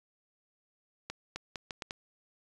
accelerating click train, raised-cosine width 0.2 ms, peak -20 dBFS, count 6, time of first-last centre 1.1-1.909 s, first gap 260 ms, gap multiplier 0.76, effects resampled to 24000 Hz

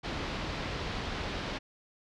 pink low-pass noise, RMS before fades -36 dBFS, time 0.03-1.59 s, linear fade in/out 20 ms, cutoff 4600 Hz, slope 24 dB/octave, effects none

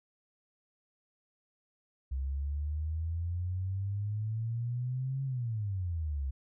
sine exponential two-way sweep, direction up then down, 65.41 to 136.6 to 65.41 Hz, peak -31 dBFS, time 2.11-6.31 s, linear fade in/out 10 ms, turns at 5.24 s, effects none

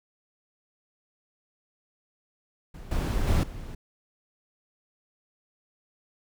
brown noise with level steps, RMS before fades -42 / -26 / -22 / -39 dBFS, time 2.74-3.75 s, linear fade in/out 5 ms, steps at 2.91 / 3.27 / 3.43 s, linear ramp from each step 5 ms, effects none

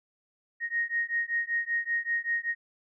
sine beating tone pair, 1864.7 / 1869.9 Hz, A#6 / A#6, 0 / +5 cents, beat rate 5.2 Hz, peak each -30 dBFS, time 0.6-2.55 s, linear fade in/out 50 ms, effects none

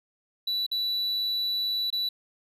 triangle tone with dropouts, 3951 Hz, B7, in tune, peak -24 dBFS, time 0.47-2.09 s, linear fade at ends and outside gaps 5 ms, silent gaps 0.665-0.714 / 1.903-1.926 s, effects resampled to 32000 Hz

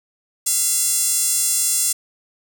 sawtooth tone with high-pass filter, 686 Hz, F5, 31 cents flat, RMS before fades -19 dBFS, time 0.46-1.93 s, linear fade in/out 10 ms, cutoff 7900 Hz, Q 2, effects none

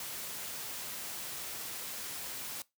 white noise, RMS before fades -41 dBFS, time 0-2.62 s, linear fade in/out 2 ms, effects noise-tail reverb RT60 0.2 s tail -21 dB re dry + high-pass 80 Hz 12 dB/octave

